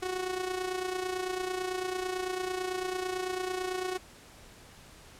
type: tone with amplitude modulation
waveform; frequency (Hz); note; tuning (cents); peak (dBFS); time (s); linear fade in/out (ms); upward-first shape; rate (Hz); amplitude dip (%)
sawtooth; 369; F#4; -5; -25; 0.02-3.98; 10; sine; 29; 60
effects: pink hiss -53 dBFS RMS until 5.19 s + low-pass 11000 Hz 12 dB/octave